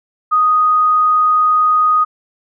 sine tone, 1244.5 Hz, D#6, in tune, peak -9 dBFS, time 0.31-2.05 s, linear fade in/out 20 ms, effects none

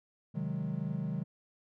triangle chord, Ab dominant seventh, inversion first, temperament equal, 130.81 / 155.56 / 185 / 207.7 Hz, C3 / Eb3 / Gb3 / Ab3, 0 / 0 / 0 / 0 cents, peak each -38 / -34 / -36 / -38 dBFS, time 0.34-1.24 s, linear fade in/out 20 ms, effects none

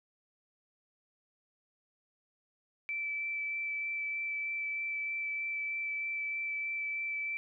sine tone with vibrato, 2322 Hz, D7, 20 cents flat, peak -33 dBFS, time 2.89-7.37 s, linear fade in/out 0 ms, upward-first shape sine, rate 3.2 Hz, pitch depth 8 cents each way, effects none

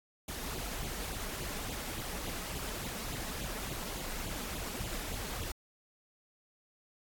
pink noise with flanger, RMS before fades -39 dBFS, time 0.28-5.52 s, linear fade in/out 5 ms, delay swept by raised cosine 0.27 to 4.77 ms, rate 3.5 Hz, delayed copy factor +0.9, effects AAC 64 kbps

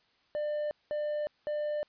triangle tone bursts, 597 Hz, D5, 28 cents sharp, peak -28 dBFS, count 3, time 0.35-1.83 s, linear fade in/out 0 ms, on 360 ms, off 200 ms, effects white hiss -69 dBFS RMS until 1.88 s + resampled to 11025 Hz

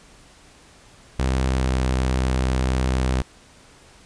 sawtooth tone with pitch glide, 65 to 64.18 Hz, C2 to C2, -11 to -33 cents, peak -15 dBFS, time 1.19-3.22 s, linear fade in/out 5 ms, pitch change -22 cents, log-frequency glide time 1.5-1.75 s, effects pink hiss -50 dBFS RMS until 4.05 s + resampled to 22050 Hz

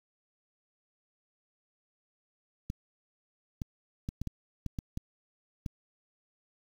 clicks, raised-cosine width 5 ms, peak -22 dBFS, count 9, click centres 2.701 / 3.618 / 4.089 / 4.216 / 4.273 / 4.663 / 4.788 / 4.974 / 5.662 s, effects 8-bit

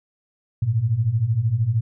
sine beating tone pair, 104.6 / 117.6 Hz, G#2 / A#2, +13 / +16 cents, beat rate 13 Hz, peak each -23 / -19 dBFS, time 0.62-1.81 s, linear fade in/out 5 ms, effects none

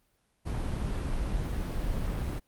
brown noise, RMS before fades -31 dBFS, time 0.45-2.4 s, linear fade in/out 20 ms, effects pink hiss -72 dBFS RMS until 2.47 s + Opus 32 kbps

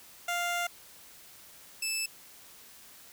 15% pulse tone pair in turn, 698.5 / 2630 Hz, F5 / E7, 0 / -5 cents, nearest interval octave + major seventh, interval 2295 cents, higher second, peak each -23 dBFS, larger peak neither, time 0.28-0.67 / 1.82-2.06 s, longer first, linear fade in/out 5 ms, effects white hiss -53 dBFS RMS until 3.12 s

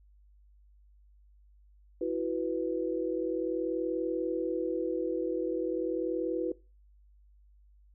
sine chord, E suspended second, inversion none, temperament equal, 329.6 / 370 / 493.9 Hz, E4 / F#4 / B4, 0 / 0 / 0 cents, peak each -33 dBFS, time 2.01-6.52 s, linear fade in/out 5 ms, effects noise-tail reverb RT60 0.3 s tail -21 dB re dry + added 50 Hz sine -57 dBFS peak until 7.94 s

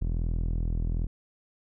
sawtooth tone with low-pass filter, 41.19 Hz, E1, 1 cent flat, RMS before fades -28 dBFS, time 0.01-1.07 s, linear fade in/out 10 ms, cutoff 230 Hz, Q 0.59, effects none

